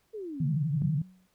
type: exponential sweep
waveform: sine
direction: down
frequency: 457.2 to 98 Hz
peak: -35 dBFS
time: 0.13-0.88 s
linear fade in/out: 20 ms
type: tone with vibrato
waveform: sine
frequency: 149.2 Hz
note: D3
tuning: 28 cents sharp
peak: -25 dBFS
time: 0.4-1.02 s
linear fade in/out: 5 ms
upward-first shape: triangle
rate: 12 Hz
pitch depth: 210 cents each way
type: tone with exponential decay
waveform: sine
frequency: 185 Hz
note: F#3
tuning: in tune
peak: -26 dBFS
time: 0.82-1.27 s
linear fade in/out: 0 ms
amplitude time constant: 97 ms
effects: pink hiss -71 dBFS RMS until 1.34 s